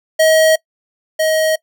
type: tone pair in turn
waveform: square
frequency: 635 / 631 Hz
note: D#5 / D#5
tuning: +35 / +24 cents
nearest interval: unison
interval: 11 cents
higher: first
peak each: -9 / -13 dBFS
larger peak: first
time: 0.19-0.56 / 1.19-1.56 s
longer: neither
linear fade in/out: 10 ms
effects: noise-tail reverb RT60 0.1 s tail -23 dB re dry

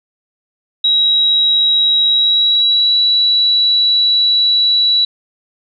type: tone with pitch glide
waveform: sine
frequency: 3849 to 3928 Hz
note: B7 to B7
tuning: -45 to -10 cents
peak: -9 dBFS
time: 0.84-5.05 s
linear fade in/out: 5 ms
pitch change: +35 cents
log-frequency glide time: 2.07-2.98 s
effects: none

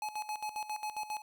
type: tone with tremolo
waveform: square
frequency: 850 Hz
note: G#5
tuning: 40 cents sharp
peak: -35 dBFS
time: 0.02-1.22 s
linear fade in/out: 2 ms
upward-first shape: square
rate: 7.4 Hz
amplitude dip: 75%
effects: 12-bit

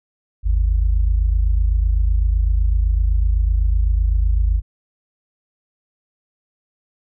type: tone pair together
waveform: sine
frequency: 50.9 / 78.8 Hz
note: G#1 / D#2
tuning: -34 / +23 cents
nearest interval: minor sixth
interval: 757 cents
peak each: -14 / -21 dBFS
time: 0.43-4.62 s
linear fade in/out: 50 ms
effects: none

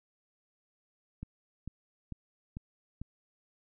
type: click train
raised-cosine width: 5 ms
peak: -27 dBFS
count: 5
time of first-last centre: 1.23-3.016 s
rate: 2.24 Hz
effects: none

